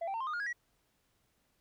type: tone with pitch steps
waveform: sine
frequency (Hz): 672 / 780.9 / 907.4 / 1054.5 / 1225.4 / 1423.9 / 1654.7 / 1922.8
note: E5 / G5 / A#5 / C6 / D#6 / F6 / G#6 / B6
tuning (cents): +33 / -7 / -47 / +13 / -27 / +33 / -7 / -47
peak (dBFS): -31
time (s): 0.01-0.53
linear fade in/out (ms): 10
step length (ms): 65
effects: tanh soft clip ceiling -33 dBFS + pink hiss -75 dBFS RMS until 1.6 s